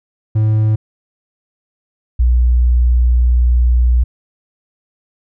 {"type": "tone pair in turn", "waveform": ["triangle", "sine"], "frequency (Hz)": [108.4, 60.68], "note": ["A2", "B1"], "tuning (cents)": [-25, -30], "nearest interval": "minor seventh", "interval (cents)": 1005, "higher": "first", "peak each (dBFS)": -8, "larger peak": "neither", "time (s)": [[0.35, 0.76], [2.19, 4.04]], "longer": "second", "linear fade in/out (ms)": 10, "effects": []}